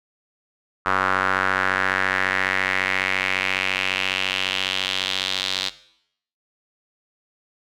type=tone with band-pass filter sweep; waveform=square; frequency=47.27 Hz; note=F#1; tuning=38 cents sharp; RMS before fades=-23 dBFS; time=0.85-5.7 s; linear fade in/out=20 ms; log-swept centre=1300 to 3900 Hz; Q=3.2; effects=noise-tail reverb RT60 0.7 s tail -17 dB re dry